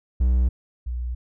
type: tone pair in turn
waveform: triangle / sine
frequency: 62.1 / 60.79 Hz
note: B1 / B1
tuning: +10 / -27 cents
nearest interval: unison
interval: 37 cents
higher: first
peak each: -14 / -25 dBFS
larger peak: first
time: 0.2-0.49 / 0.86-1.15 s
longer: neither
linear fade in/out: 10 ms
effects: none